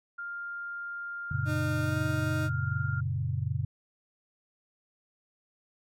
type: tone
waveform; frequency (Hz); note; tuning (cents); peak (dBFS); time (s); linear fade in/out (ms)
sine; 1400; F6; +4; -35; 0.18-3.01; 10
type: chord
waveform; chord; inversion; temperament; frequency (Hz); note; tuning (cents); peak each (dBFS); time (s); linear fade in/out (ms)
sine; F# major; none; equal with one note detuned; 92.5 / 116.54 / 139.23; F#2 / A#2 / C#3; 0 / 0 / +8; -33 / -32 / -32; 1.31-3.65; 5
type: tone with pitch glide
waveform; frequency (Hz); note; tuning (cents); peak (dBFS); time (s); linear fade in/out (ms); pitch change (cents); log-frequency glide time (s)
30% pulse; 305.4 to 310.2; D#4 to D#4; -32 to -5; -30; 1.45-2.5; 50; +27; 1.81-1.98
effects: none